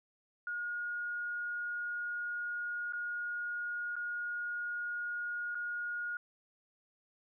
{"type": "tone with dropouts", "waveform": "sine", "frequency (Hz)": 1435, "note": "F6", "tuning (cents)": 47, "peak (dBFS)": -35, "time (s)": [0.47, 6.17], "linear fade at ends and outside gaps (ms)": 2, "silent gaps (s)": [[2.924, 2.933], [3.956, 3.964], [5.547, 5.552]], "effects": []}